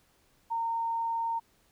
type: tone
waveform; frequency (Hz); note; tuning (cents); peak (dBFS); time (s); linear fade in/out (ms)
sine; 918; A#5; -27; -28; 0.5-1.4; 20
effects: pink hiss -67 dBFS RMS until 1.71 s